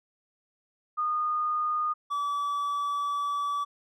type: tone pair in turn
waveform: sine / triangle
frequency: 1226 / 1150.2 Hz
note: D#6 / D6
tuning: -26 / -36 cents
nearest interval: minor second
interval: 110 cents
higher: first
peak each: -25 dBFS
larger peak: neither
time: 0.97-1.94 / 2.1-3.65 s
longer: second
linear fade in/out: 20 ms
effects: none